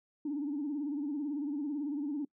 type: tone with vibrato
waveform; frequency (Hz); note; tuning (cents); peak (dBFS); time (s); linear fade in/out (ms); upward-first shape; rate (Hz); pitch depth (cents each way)
sine; 290; D4; -22; -31; 0.25-2.25; 5; sine; 18; 100
effects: noise-tail reverb RT60 0.1 s tail -23 dB re dry + tanh soft clip ceiling -28 dBFS